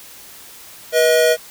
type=tone pair together; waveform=square; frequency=484.5 / 632.5 Hz; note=B4 / D#5; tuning=-33 / +28 cents; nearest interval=perfect fourth; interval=461 cents; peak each=-15 dBFS; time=0.92-1.37 s; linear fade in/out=50 ms; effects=white hiss -40 dBFS RMS until 1.5 s